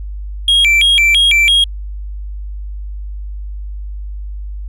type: tone with vibrato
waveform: triangle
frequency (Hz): 2767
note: F7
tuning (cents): -17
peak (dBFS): -6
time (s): 0.48-1.64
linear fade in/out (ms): 2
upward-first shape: square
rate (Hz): 3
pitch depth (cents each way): 290
effects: added 50 Hz sine -22 dBFS peak until 4.68 s